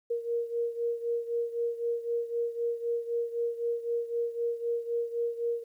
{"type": "beating tone pair", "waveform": "sine", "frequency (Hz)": [468.4, 472.3], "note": ["A#4", "A#4"], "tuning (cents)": [8, 23], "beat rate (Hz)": 3.9, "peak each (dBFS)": [-30, -34], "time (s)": [0.1, 5.64], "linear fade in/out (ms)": 10, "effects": ["11-bit"]}